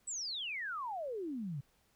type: exponential sweep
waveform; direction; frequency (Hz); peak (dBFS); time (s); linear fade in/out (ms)
sine; down; 8140 to 130; -37; 0.07-1.61; 10
effects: pink hiss -72 dBFS RMS until 1.95 s